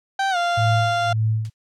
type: tone with pitch glide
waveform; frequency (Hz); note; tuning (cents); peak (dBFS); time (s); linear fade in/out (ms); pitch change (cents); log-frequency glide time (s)
30% pulse; 780 to 694.9; G5 to F5; -9 to -9; -16; 0.19-1.13; 5; -200; 0.3-0.37
type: tone with tremolo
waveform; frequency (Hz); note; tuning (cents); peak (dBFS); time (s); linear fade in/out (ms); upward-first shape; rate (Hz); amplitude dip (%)
sine; 110; A2; 0; -16; 0.57-1.5; 10; sine; 1.8; 85
type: noise with exponential decay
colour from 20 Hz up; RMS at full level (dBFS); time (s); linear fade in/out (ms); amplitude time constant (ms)
blue; -32; 1.45-1.54; 0; 19
effects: low-pass 5000 Hz 12 dB/octave